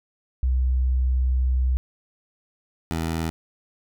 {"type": "tone pair in turn", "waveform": ["sine", "15% pulse"], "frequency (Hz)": [63.7, 81.55], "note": ["C2", "E2"], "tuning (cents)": [-46, -18], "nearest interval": "major third", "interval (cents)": 428, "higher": "second", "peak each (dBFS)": -18, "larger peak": "neither", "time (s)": [[0.43, 1.77], [2.91, 3.3]], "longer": "first", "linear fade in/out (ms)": 0, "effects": []}